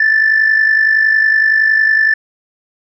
sine tone with amplitude modulation, 1760 Hz, A6, in tune, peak -4 dBFS, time 0-2.14 s, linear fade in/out 5 ms, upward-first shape sine, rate 50.8 Hz, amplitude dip 65%, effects tanh soft clip ceiling -4 dBFS

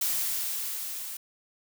blue noise with level ramp, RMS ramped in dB -27 to -38 dBFS, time 0.01-1.17 s, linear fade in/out 5 ms, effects none

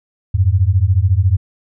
sine beating tone pair, 87.31 / 101.31 Hz, F2 / G#2, 0 / -42 cents, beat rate 14 Hz, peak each -13 / -13 dBFS, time 0.34-1.37 s, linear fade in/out 10 ms, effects none

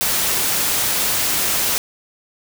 white noise, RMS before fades -19 dBFS, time 0.01-1.78 s, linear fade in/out 0 ms, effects none

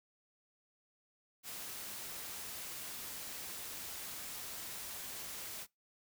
white noise, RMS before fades -45 dBFS, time 1.43-5.67 s, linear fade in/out 50 ms, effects noise-tail reverb RT60 0.2 s tail -24 dB re dry

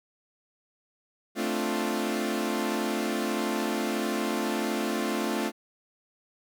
sawtooth chord, D minor seventh, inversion second, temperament equal, 220 / 261.6 / 293.7 / 349.2 Hz, A3 / C4 / D4 / F4, 0 / 0 / 0 / 0 cents, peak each -27 / -30 / -30 / -28 dBFS, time 1.35-5.52 s, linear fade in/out 50 ms, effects none

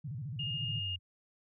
sine tone with vibrato, 130.81 Hz, C3, in tune, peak -37 dBFS, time 0.04-0.8 s, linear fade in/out 10 ms, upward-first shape square, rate 14 Hz, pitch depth 240 cents each way
sine tone, 2836 Hz, F7, 26 cents sharp, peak -35 dBFS, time 0.39-0.96 s, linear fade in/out 5 ms
sine exponential sweep, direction down, 129.9 to 87.31 Hz, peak -38 dBFS, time 0.53-0.99 s, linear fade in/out 50 ms
effects none

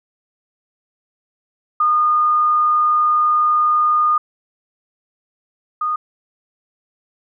sine tone pair in turn, 1222 / 1230.5 Hz, D#6 / D#6, -32 / -20 cents, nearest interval unison, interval 12 cents, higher second, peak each -12 / -17 dBFS, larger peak first, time 1.8-4.18 / 5.81-5.96 s, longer first, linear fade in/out 5 ms, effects none

